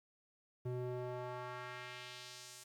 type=tone with band-pass filter sweep; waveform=square; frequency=124.4 Hz; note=B2; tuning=13 cents sharp; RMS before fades=-45 dBFS; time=0.65-2.64 s; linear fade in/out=10 ms; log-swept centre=260 to 8600 Hz; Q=1.2; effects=12-bit